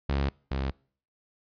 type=tone pair in turn; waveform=sawtooth; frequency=69.3 / 67.29 Hz; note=C#2 / C2; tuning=0 / +49 cents; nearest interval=minor second; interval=51 cents; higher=first; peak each=-21 / -24 dBFS; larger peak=first; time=0.09-0.29 / 0.51-0.71 s; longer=neither; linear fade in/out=5 ms; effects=noise-tail reverb RT60 0.5 s tail -26 dB re dry + resampled to 11025 Hz